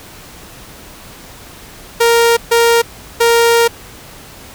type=tone bursts at uneven times; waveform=sawtooth; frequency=466.2 Hz; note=A#4; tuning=in tune; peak=-4 dBFS; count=3; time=2-2.37 / 2.51-2.82 / 3.2-3.68 s; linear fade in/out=10 ms; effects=pink hiss -36 dBFS RMS until 4.54 s